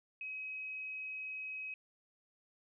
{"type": "tone", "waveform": "sine", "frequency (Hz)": 2542, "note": "D#7", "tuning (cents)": 36, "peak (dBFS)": -40, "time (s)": [0.21, 1.74], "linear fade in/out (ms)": 2, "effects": []}